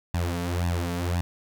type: tone with flanger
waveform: sawtooth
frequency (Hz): 87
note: F2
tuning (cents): -6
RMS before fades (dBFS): -27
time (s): 0.14-1.21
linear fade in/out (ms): 0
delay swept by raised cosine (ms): 1.1 to 4.5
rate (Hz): 1.9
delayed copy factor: +0.9
effects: none